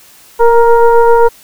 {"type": "tone with frequency modulation", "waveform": "sine", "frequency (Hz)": 466.2, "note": "A#4", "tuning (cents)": 0, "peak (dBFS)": -3, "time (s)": [0.39, 1.29], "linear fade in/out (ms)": 20, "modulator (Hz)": 470, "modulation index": 1.1, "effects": ["white hiss -41 dBFS RMS until 1.43 s"]}